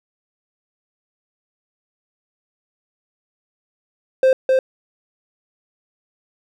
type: tone with echo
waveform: triangle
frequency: 523.3 Hz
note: C5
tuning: in tune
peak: -8 dBFS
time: 4.23-4.33 s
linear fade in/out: 2 ms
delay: 260 ms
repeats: 1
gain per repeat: -2 dB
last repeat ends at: 4.59 s
effects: none